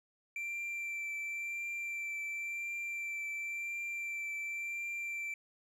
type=tone with vibrato; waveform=triangle; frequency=2349 Hz; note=D7; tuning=in tune; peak=-35 dBFS; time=0.36-5.34 s; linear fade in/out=2 ms; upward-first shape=triangle; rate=0.94 Hz; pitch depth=16 cents each way; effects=none